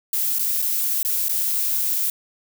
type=noise with dropouts; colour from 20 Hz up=violet; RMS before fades=-22 dBFS; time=0.13-2.1 s; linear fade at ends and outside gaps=2 ms; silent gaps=0.386-0.393 / 0.619-0.623 / 1.03-1.049 / 1.285-1.293 s; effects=none